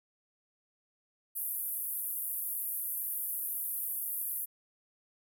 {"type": "band-pass noise", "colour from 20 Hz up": "pink", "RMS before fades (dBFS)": -36, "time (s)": [1.35, 4.46], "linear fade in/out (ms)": 20, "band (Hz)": [11000, 15000], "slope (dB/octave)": 48, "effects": []}